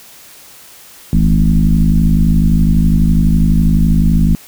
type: tone with frequency modulation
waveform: sine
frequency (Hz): 110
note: A2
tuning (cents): 0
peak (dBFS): -7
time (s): 1.13-4.35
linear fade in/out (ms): 0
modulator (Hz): 51.9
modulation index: 2.3
effects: white hiss -39 dBFS RMS until 4.47 s